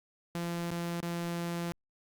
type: tone with dropouts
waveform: sawtooth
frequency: 171.2 Hz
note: F3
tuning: 34 cents flat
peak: -29 dBFS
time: 0.35-1.72 s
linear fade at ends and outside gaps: 0 ms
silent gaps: 0.705-0.715 / 1.004-1.029 s
effects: Opus 48 kbps